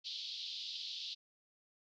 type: band-pass noise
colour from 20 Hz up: pink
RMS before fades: -44 dBFS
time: 0.04-1.15 s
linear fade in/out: 20 ms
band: 3200 to 4800 Hz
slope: 48 dB/octave
effects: none